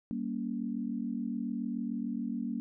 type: chord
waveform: sine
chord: G diminished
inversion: none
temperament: just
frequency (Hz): 196 / 235.2 / 282.2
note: G3 / Bb3 / Db4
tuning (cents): 0 / +16 / +31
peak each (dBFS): -38 / -34 / -39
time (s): 0.11-2.6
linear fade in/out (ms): 0
effects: none